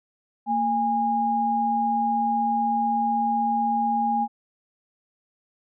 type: tone pair together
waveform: sine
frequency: 229 / 820 Hz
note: A#3 / G#5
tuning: -31 / -22 cents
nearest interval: octave + minor seventh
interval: 2209 cents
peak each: -27 / -21 dBFS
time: 0.46-4.28 s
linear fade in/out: 50 ms
effects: none